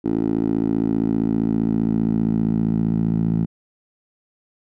10% pulse tone with band-pass filter sweep, 55.2 Hz, A1, 6 cents sharp, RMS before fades -20 dBFS, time 0.04-3.46 s, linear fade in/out 20 ms, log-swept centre 310 to 180 Hz, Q 2.7, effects none

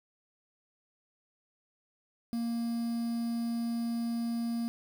triangle tone with quantisation, 233.1 Hz, A#3, in tune, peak -28 dBFS, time 2.33-4.68 s, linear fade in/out 0 ms, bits 8, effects none

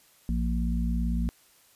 harmonic tone, 57.9 Hz, A#1, 11 cents flat, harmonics 1 / 3 / 4, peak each -26 / -31 / -32 dBFS, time 0.29-1.29 s, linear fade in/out 0 ms, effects white hiss -60 dBFS RMS until 1.75 s + resampled to 32000 Hz

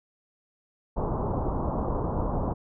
pink low-pass noise, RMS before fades -28 dBFS, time 0.96-2.54 s, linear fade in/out 20 ms, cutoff 1100 Hz, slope 48 dB/octave, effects none

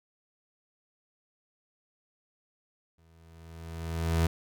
30% pulse tone with exponential growth, 82.41 Hz, E2, in tune, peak -19 dBFS, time 2.98-4.27 s, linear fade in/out 5 ms, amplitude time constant 280 ms, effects none

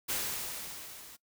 white noise with level ramp, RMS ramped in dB -32 to -51 dBFS, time 0.08-1.17 s, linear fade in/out 20 ms, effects noise-tail reverb RT60 0.1 s tail -20 dB re dry

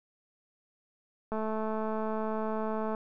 click train, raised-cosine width 1 ms, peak -21 dBFS, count 356, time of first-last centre 1.32-2.948 s, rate 218 Hz, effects none

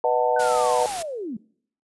sine chord, B dominant seventh, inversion none, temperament just, 493.9 / 617.4 / 740.8 / 889 Hz, B4 / D#5 / F#5 / A5, 0 / -14 / +2 / +18 cents, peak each -22 / -24 / -24 / -24 dBFS, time 0.04-0.86 s, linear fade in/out 2 ms
sine linear sweep, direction down, 1534 to 195.6 Hz, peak -28 dBFS, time 0.36-1.37 s, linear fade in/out 5 ms
white noise, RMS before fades -32 dBFS, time 0.39-1.03 s, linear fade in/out 10 ms
effects noise-tail reverb RT60 0.6 s tail -23 dB re dry + resampled to 24000 Hz

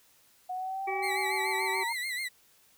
sine linear sweep, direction up, 730 to 932.3 Hz, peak -32 dBFS, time 0.49-1.93 s, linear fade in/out 10 ms
harmonic tone, 382.2 Hz, G4, 44 cents flat, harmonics 1 / 2 / 3 / 5 / 6, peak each -35 / -42 / -42 / -45 / -35 dBFS, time 0.87-1.84 s, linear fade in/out 10 ms
35% pulse tone with vibrato, 2034 Hz, C7, 50 cents flat, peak -30 dBFS, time 1.02-2.29 s, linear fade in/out 20 ms, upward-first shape sine, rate 6.9 Hz, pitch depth 86 cents each way
effects white hiss -63 dBFS RMS until 2.77 s

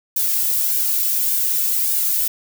violet noise with flanger, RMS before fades -19 dBFS, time 0.16-2.28 s, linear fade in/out 5 ms, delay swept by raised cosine 1.5 to 2.5 ms, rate 1.7 Hz, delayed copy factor -0.9, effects none

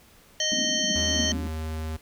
harmonic tone, 620 Hz, D#5, 6 cents flat, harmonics 1 / 3 / 5 / 7 / 9 / 10, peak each -33 / -32 / -27 / -32 / -33 / -29 dBFS, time 0.4-1.32 s, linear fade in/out 2 ms
white band-pass noise, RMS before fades -33 dBFS, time 0.52-1.47 s, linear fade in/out 0 ms, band 200 to 270 Hz, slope 48 dB/octave
square tone, 79 Hz, D#2, 27 cents sharp, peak -30 dBFS, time 0.95-1.97 s, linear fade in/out 10 ms
effects pink hiss -55 dBFS RMS until 2.01 s

